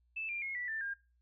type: tone with pitch steps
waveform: sine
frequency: 2632 / 2386 / 2163 / 1960.4 / 1777.1 / 1610.9 Hz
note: E7 / D7 / C#7 / B6 / A6 / G6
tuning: -3 / +27 / -43 / -13 / +17 / +47 cents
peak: -36 dBFS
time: 0.16-0.94 s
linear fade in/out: 10 ms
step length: 130 ms
effects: noise-tail reverb RT60 0.3 s tail -19 dB re dry + added 60 Hz sine -69 dBFS peak until 1.21 s